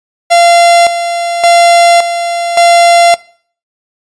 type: tone with tremolo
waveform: 45% pulse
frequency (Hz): 688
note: F5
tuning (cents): -26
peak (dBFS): -3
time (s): 0.3-3.16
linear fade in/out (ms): 20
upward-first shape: square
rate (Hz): 0.88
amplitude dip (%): 65
effects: noise-tail reverb RT60 0.5 s tail -21 dB re dry + resampled to 22050 Hz